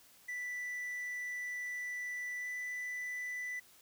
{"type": "tone with pitch glide", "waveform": "triangle", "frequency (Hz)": [1975.5, 1986.9], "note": ["B6", "B6"], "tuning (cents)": [0, 10], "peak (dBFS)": -36, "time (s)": [0.28, 3.6], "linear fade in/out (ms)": 10, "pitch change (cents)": 10, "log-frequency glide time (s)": [2.39, 2.47], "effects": ["white hiss -62 dBFS RMS until 3.81 s"]}